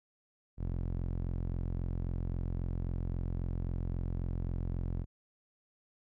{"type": "tone with band-pass filter", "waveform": "sawtooth", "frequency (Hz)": 43.73, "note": "F1", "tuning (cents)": 3, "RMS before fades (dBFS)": -35, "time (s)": [0.57, 5.06], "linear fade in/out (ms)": 50, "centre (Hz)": 100, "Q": 0.59, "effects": []}